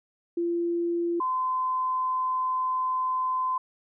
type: tone pair in turn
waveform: sine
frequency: 342.6 / 1026.6 Hz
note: F4 / C6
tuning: -33 / -33 cents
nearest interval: octave + perfect fifth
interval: 1900 cents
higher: second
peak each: -24 dBFS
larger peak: neither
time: 0.37-1.2 / 1.2-3.58 s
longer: second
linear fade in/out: 5 ms
effects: none